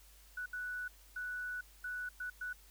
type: tone bursts at uneven times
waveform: sine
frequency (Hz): 1480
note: F#6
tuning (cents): 0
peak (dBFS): -38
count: 6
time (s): 0.37-0.46 / 0.53-0.88 / 1.16-1.61 / 1.84-2.09 / 2.2-2.3 / 2.41-2.53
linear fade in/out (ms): 5
effects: added 50 Hz sine -60 dBFS peak until 2.7 s + white hiss -63 dBFS RMS until 2.7 s